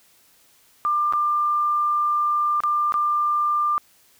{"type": "tone with dropouts", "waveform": "sine", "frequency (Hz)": 1193, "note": "D6", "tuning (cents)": 27, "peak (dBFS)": -18, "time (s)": [0.85, 3.78], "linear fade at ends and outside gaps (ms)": 0, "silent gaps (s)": [[1.125, 1.135], [2.604, 2.636], [2.922, 2.941]], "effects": ["white hiss -57 dBFS RMS until 4.19 s"]}